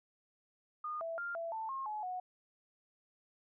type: tone with pitch steps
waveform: sine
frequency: 1223 / 661 / 1397 / 668 / 886 / 1073 / 850 / 733 Hz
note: D#6 / E5 / F6 / E5 / A5 / C6 / G#5 / F#5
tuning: -30 / +5 / 0 / +23 / +12 / +43 / +40 / -16 cents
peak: -37 dBFS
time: 0.84-2.2 s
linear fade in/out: 5 ms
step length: 170 ms
effects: none